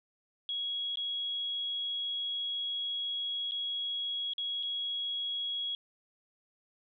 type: tone with dropouts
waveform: sine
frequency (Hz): 3322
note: G#7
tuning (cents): 0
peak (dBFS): -32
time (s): 0.49-5.75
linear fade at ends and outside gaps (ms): 1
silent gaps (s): 0.957-0.972 / 3.511-3.519 / 4.335-4.381 / 4.628-4.632
effects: none